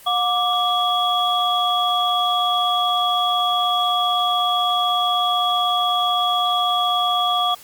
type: tone cluster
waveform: sine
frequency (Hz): 720 / 1172 / 3338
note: F#5 / D6 / G#7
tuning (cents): -47 / -4 / +8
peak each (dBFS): -21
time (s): 0.06-7.55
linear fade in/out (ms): 10
effects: white hiss -44 dBFS RMS until 7.63 s + Opus 24 kbps